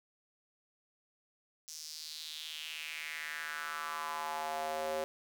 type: tone with high-pass filter sweep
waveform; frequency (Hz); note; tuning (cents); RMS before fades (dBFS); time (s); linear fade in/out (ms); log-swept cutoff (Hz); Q
square; 77.9; D#2; +3; -40; 1.68-5.04; 0; 5900 to 510; 3.7
effects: none